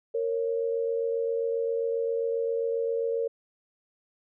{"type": "tone pair together", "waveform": "sine", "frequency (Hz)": [462.5, 550], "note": ["A#4", "C#5"], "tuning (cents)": [-14, -14], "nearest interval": "minor third", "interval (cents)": 300, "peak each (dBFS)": [-26, -32], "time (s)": [0.14, 3.28], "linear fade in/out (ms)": 10, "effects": []}